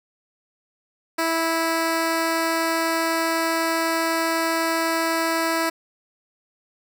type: tone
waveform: 10% pulse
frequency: 328 Hz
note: E4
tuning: 9 cents flat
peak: -12 dBFS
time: 1.18-5.7 s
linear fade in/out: 10 ms
effects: none